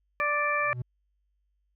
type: harmonic tone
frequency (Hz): 587.3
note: D5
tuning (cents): 0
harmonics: 1 / 2 / 3 / 4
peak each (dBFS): -32 / -28 / -30 / -30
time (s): 0.2-0.73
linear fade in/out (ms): 0
type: tone with exponential growth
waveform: triangle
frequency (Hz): 123.47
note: B2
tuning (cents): 0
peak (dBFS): -25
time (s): 0.58-0.82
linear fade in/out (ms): 5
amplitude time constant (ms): 51
effects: added 50 Hz sine -70 dBFS peak until 1.75 s